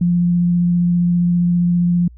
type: tone with vibrato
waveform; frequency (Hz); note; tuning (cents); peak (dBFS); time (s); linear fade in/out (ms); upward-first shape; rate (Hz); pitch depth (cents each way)
sine; 174.61; F3; 0; -12; 0.01-2.08; 5; sine; 15; 10
effects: added 60 Hz sine -38 dBFS peak until 2.17 s